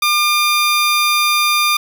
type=tone; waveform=15% pulse; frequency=1200 Hz; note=D6; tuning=37 cents sharp; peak=-6 dBFS; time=0.02-1.77 s; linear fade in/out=5 ms; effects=none